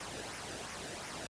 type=noise with flanger; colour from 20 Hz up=pink; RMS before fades=-43 dBFS; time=0-1.27 s; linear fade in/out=5 ms; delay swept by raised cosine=0.24 to 0.95 ms; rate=2.8 Hz; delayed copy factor=-0.5; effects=high-pass 60 Hz 12 dB/octave + resampled to 22050 Hz